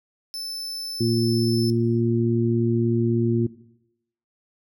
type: tone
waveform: 40% pulse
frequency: 5274 Hz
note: E8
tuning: in tune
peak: -29 dBFS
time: 0.34-1.7 s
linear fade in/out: 0 ms
type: harmonic tone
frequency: 116.54 Hz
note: A#2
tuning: in tune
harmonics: 1 / 2 / 3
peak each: -23 / -23 / -23 dBFS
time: 1-3.47 s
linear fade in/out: 10 ms
effects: noise-tail reverb RT60 0.8 s tail -17 dB re dry